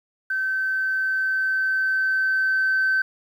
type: tone with level ramp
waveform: sine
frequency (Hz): 1540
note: G6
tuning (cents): -31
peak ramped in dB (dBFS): -21 to -16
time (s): 0.3-3.02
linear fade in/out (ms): 5
effects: tanh soft clip ceiling -15 dBFS + 9-bit